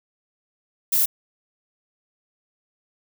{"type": "noise", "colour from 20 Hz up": "violet", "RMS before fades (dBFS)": -19, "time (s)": [0.92, 1.06], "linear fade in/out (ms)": 10, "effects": []}